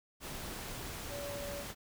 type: tone in noise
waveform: sine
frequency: 571 Hz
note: D5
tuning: 49 cents flat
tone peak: -41 dBFS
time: 1.09-1.65 s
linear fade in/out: 50 ms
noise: pink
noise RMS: -43 dBFS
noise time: 0.2-1.75 s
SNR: -1 dB
effects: none

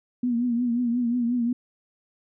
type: tone with vibrato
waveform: sine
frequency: 240.4 Hz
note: B3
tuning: 46 cents flat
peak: -21 dBFS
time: 0.23-1.53 s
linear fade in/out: 5 ms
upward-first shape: triangle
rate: 5.6 Hz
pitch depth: 77 cents each way
effects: none

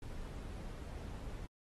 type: noise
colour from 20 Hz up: brown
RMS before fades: -45 dBFS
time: 0.02-1.46 s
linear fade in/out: 2 ms
effects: AAC 32 kbps

